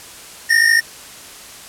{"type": "tone pair together", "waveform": "square", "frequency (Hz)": [1811.6, 1864.7], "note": ["A#6", "A#6"], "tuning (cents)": [-50, 0], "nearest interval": "minor second", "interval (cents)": 50, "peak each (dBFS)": -14, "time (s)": [0.49, 0.81], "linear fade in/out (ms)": 20, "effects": ["white hiss -37 dBFS RMS until 1.68 s", "low-pass 11000 Hz 12 dB/octave"]}